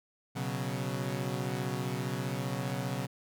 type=chord; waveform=sawtooth; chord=B suspended second; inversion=none; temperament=equal; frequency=123.47 / 138.59 / 185 Hz; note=B2 / C#3 / F#3; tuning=0 / 0 / 0 cents; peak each=-32 / -32 / -34 dBFS; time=0.35-3.07 s; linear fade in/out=20 ms; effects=none